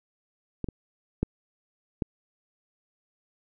clicks, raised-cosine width 3 ms, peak -17 / -20 / -11 / -13 dBFS, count 4, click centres 0.643 / 0.687 / 1.23 / 2.022 s, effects none

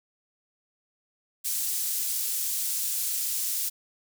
pink high-pass noise, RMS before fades -29 dBFS, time 1.44-3.7 s, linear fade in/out 20 ms, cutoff 7800 Hz, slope 12 dB/octave, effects none

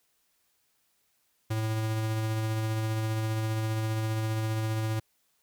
square tone with tremolo, 110 Hz, A2, in tune, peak -27 dBFS, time 1.5-5 s, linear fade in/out 10 ms, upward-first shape triangle, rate 15 Hz, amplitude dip 25%, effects white hiss -72 dBFS RMS until 5.42 s

